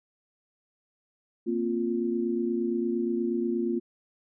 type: chord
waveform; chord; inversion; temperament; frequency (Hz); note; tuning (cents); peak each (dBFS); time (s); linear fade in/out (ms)
sine; Bb suspended second; none; equal; 233.1 / 261.6 / 349.2; Bb3 / C4 / F4; 0 / 0 / 0; -29 / -33 / -28; 1.46-3.8; 20
effects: none